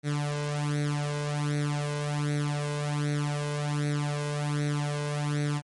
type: tone with flanger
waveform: sawtooth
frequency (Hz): 146.83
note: D3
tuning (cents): 0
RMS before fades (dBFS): -29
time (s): 0.03-5.62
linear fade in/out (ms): 50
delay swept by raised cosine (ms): 0.49 to 1.99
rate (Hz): 1.3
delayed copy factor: +0.8
effects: MP3 48 kbps